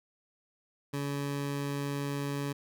20% pulse tone, 141.7 Hz, C#3, 38 cents sharp, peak -27 dBFS, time 0.93-2.53 s, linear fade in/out 10 ms, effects none

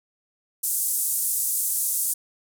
pink band-pass noise, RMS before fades -25 dBFS, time 0.63-2.14 s, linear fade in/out 10 ms, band 8500 to 14000 Hz, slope 24 dB/octave, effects none

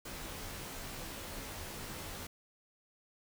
pink noise with comb filter, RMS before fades -44 dBFS, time 0.05-2.27 s, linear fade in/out 5 ms, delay 17 ms, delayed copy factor -0.8, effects none

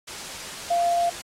sine tone in noise, 692 Hz, F5, 16 cents flat, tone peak -19 dBFS, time 0.7-1.1 s, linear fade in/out 10 ms, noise white, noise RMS -35 dBFS, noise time 0.07-1.22 s, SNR +13 dB, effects low-pass 8000 Hz 12 dB/octave + AAC 48 kbps

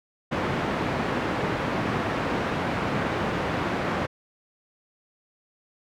pink band-pass noise, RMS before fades -27 dBFS, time 0.31-4.07 s, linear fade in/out 20 ms, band 120 to 1900 Hz, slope 12 dB/octave, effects none

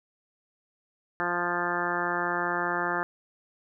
harmonic tone, 175 Hz, F3, 4 cents sharp, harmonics 1 / 2 / 3 / 4 / 5 / 6 / 7 / 8 / 9 / 10, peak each -40 / -34 / -38 / -35 / -34 / -36 / -34 / -35 / -34 / -34 dBFS, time 1.2-3.03 s, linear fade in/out 0 ms, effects none

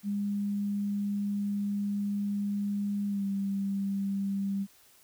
sine tone with pitch glide, 202.9 to 197.24 Hz, G#3 to G3, -40 to +11 cents, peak -28 dBFS, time 0.03-4.67 s, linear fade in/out 50 ms, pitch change -49 cents, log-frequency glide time 3.08-3.25 s, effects white hiss -60 dBFS RMS until 5.03 s

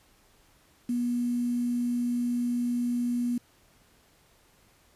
sine tone with quantisation, 242 Hz, B3, 35 cents flat, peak -25 dBFS, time 0.89-3.38 s, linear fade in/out 5 ms, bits 8, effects pink hiss -62 dBFS RMS until 4.95 s + resampled to 32000 Hz

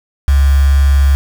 sine tone with quantisation, 69.3 Hz, C#2, in tune, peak -6 dBFS, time 0.28-1.15 s, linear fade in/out 0 ms, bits 4, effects none

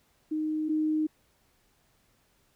sine tone pair in turn, 309.7 / 309.7 Hz, D#4 / D#4, -8 / -8 cents, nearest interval unison, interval 0 cents, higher neither, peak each -27 / -24 dBFS, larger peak second, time 0.31-0.69 / 0.69-1.07 s, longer neither, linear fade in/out 10 ms, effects pink hiss -68 dBFS RMS until 2.55 s

